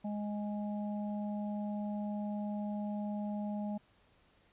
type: harmonic tone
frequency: 207.7 Hz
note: G#3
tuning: in tune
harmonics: 1 / 3 / 4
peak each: -35 / -45 / -47 dBFS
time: 0.04-3.78 s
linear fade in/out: 10 ms
effects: pink hiss -68 dBFS RMS until 4.52 s + resampled to 8000 Hz